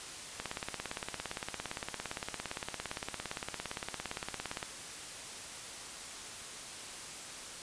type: click train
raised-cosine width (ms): 0.3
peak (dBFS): -20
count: 75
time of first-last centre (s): 0.4-4.629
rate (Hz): 17.5
effects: white hiss -45 dBFS RMS until 7.62 s + resampled to 22050 Hz